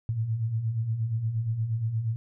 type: beating tone pair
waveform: sine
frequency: 106.2 / 114.7 Hz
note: G#2 / A#2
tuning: +39 / -28 cents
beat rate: 8.5 Hz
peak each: -34 / -26 dBFS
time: 0.09-2.16 s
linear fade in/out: 0 ms
effects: none